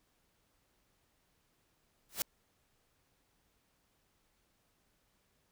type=noise with exponential growth; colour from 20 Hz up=white; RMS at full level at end=-30 dBFS; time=2.09-2.22 s; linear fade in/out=1 ms; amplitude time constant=27 ms; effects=pink hiss -75 dBFS RMS until 5.51 s